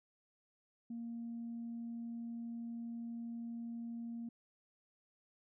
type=tone; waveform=sine; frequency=233.1 Hz; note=A#3; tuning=in tune; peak=-40 dBFS; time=0.9-4.29 s; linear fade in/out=5 ms; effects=tanh soft clip ceiling -37 dBFS